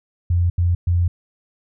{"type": "tone bursts at uneven times", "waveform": "sine", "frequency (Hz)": 87.31, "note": "F2", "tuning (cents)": 0, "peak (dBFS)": -14, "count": 3, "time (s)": [[0.3, 0.5], [0.58, 0.75], [0.87, 1.08]], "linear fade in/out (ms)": 5, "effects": []}